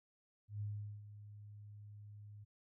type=tone with ADSR envelope; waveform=sine; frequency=103.83 Hz; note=G#2; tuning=in tune; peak=-38 dBFS; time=0.48-2.45 s; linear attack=130 ms; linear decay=410 ms; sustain=-13 dB; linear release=19 ms; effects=none